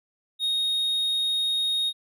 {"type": "tone", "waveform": "triangle", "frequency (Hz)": 3729, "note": "A#7", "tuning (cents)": 0, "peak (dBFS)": -21, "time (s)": [0.39, 1.93], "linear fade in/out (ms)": 50, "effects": []}